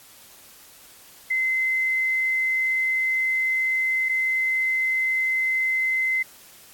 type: tone pair in turn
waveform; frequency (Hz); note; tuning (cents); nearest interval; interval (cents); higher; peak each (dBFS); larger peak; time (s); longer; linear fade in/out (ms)
sine; 2059 / 2059; C7 / C7; -28 / -28; unison; 0; neither; -20; neither; 1.3-4.09 / 4.09-6.23; first; 10
effects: white hiss -49 dBFS RMS until 6.73 s + AAC 64 kbps